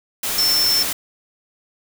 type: tone in noise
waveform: sine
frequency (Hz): 5360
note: E8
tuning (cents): +28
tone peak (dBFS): -15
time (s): 0.38-0.83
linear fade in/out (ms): 5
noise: white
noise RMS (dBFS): -23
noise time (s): 0.23-0.93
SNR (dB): +5
effects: none